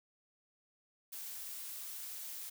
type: noise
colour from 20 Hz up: blue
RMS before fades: -45 dBFS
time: 1.12-2.5 s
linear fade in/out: 10 ms
effects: none